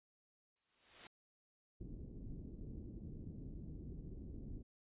white noise with exponential growth, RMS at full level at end -49 dBFS, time 0.56-1.07 s, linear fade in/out 2 ms, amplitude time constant 110 ms
pink low-pass noise, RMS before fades -49 dBFS, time 1.8-4.63 s, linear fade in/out 10 ms, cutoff 330 Hz, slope 24 dB/octave
effects resampled to 8000 Hz

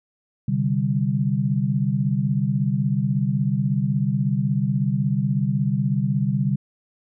sine chord, C suspended second, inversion none, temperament just, 130.81 / 147.16 / 196.22 Hz, C3 / D3 / G3, 0 / +4 / +2 cents, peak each -23 dBFS, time 0.48-6.56 s, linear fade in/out 5 ms, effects none

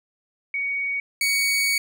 sine / sawtooth tone pair in turn, 2242 / 2242 Hz, C#7 / C#7, +19 / +19 cents, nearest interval unison, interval 0 cents, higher neither, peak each -23 / -16 dBFS, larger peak second, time 0.54-1 / 1.21-1.78 s, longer second, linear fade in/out 2 ms, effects none

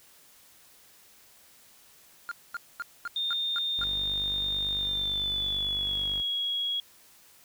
triangle tone bursts, 1405 Hz, F6, 10 cents sharp, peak -29 dBFS, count 7, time 2.29-3.838 s, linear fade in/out 0 ms, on 24 ms, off 230 ms
sine tone with pitch glide, 3639 to 3318 Hz, A#7 to G#7, -42 to -2 cents, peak -27 dBFS, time 3.16-6.8 s, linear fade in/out 2 ms, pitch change -160 cents, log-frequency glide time 4.75-6.09 s
sawtooth tone, 49 Hz, G1, in tune, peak -36 dBFS, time 3.78-6.22 s, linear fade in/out 10 ms
effects white hiss -57 dBFS RMS until 7.44 s

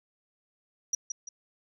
sine tone with echo, 5800 Hz, F#8, 35 cents flat, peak -22 dBFS, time 0.93-0.95 s, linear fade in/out 5 ms, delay 170 ms, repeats 2, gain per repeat -8 dB, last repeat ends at 1.29 s, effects tanh soft clip ceiling -23 dBFS

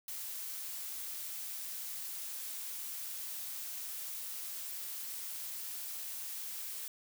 blue noise, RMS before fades -42 dBFS, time 0.08-6.88 s, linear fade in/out 2 ms, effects none

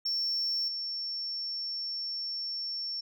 sine tone with level steps, 5440 Hz, F8, 46 cents flat, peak -26 / -32 dBFS, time 0.05-3.01 s, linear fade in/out 10 ms, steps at 0.68 s, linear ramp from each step 2 ms, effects tanh soft clip ceiling -26 dBFS

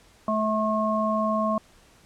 harmonic tone, 216.4 Hz, A3, 29 cents flat, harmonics 1 / 3 / 5, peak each -26 / -26 / -26 dBFS, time 0.28-1.58 s, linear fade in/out 2 ms, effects pink hiss -56 dBFS RMS until 2.05 s + low-pass 10000 Hz 12 dB/octave

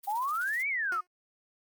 blue noise with tremolo, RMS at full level -45 dBFS, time 0.03-0.63 s, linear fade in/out 10 ms, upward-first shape sine, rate 16 Hz, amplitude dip 70%
sine exponential two-way sweep, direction up then down, 784 to 2327 to 1212 Hz, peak -28 dBFS, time 0.07-1.01 s, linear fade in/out 10 ms, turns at 0.68 s
10% pulse tone with exponential decay, 360.4 Hz, F#4, 45 cents flat, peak -29 dBFS, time 0.92-1.07 s, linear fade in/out 1 ms, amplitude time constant 32 ms
effects Opus 24 kbps

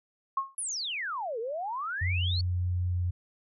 sine tone with exponential decay, 1083 Hz, C#6, 41 cents flat, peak -22 dBFS, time 0.37-0.55 s, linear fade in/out 5 ms, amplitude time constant 38 ms
sine exponential two-way sweep, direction down then up, 11180 to 432.9 to 4505 Hz, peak -31 dBFS, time 0.58-2.41 s, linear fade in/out 2 ms, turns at 1.39 s
sine tone with pitch glide, 89.5 to 88.88 Hz, F2 to F2, +43 to +31 cents, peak -26 dBFS, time 2.01-3.11 s, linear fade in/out 10 ms, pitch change -12 cents, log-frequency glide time 2.88-3 s
effects none

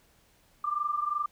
sine tone pair together, 1182.2 / 1205 Hz, D6 / D6, +11 / +44 cents, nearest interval unison, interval 33 cents, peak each -29 / -32 dBFS, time 0.64-1.26 s, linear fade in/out 5 ms, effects pink hiss -64 dBFS RMS until 1.31 s

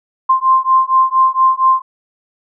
sine beating tone pair, 1046.5 / 1050.8 Hz, C6 / C6, 0 / +7 cents, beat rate 4.3 Hz, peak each -12 dBFS, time 0.29-1.82 s, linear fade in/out 10 ms, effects none

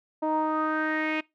sawtooth tone with low-pass filter sweep, 311.1 Hz, D#4, in tune, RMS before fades -27 dBFS, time 0.22-1.21 s, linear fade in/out 10 ms, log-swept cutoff 800 to 2500 Hz, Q 5.5, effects noise-tail reverb RT60 0.2 s tail -23 dB re dry

